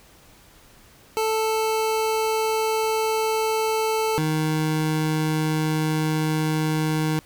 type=tone pair in turn; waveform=25% pulse; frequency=440 / 155.89 Hz; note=A4 / D#3; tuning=0 / +4 cents; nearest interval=octave + tritone; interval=1796 cents; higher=first; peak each=-17 dBFS; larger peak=neither; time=1.17-4.18 / 4.18-7.19 s; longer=neither; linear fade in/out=0 ms; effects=pink hiss -52 dBFS RMS until 7.25 s